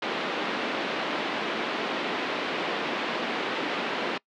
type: band-pass noise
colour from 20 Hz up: pink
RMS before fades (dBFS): -30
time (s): 0.02-4.18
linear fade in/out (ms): 5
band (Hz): 240 to 3600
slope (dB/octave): 24
effects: noise-tail reverb RT60 0.1 s tail -24 dB re dry